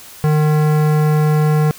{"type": "tone with hard clipping", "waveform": "sine", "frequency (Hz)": 152.5, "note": "D#3", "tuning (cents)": -34, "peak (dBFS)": -13, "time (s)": [0.24, 1.71], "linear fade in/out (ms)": 0, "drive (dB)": 17, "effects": ["white hiss -38 dBFS RMS until 1.78 s"]}